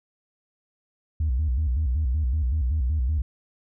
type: tone with vibrato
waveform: sine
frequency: 69.3 Hz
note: C#2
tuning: in tune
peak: -19 dBFS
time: 1.2-3.22 s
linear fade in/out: 5 ms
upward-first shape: square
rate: 5.3 Hz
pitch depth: 200 cents each way
effects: tanh soft clip ceiling -18 dBFS